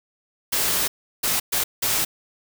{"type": "noise bursts at uneven times", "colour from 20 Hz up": "white", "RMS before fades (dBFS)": -22, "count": 4, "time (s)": [[0.52, 0.88], [1.23, 1.4], [1.52, 1.64], [1.82, 2.05]], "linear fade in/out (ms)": 10, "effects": []}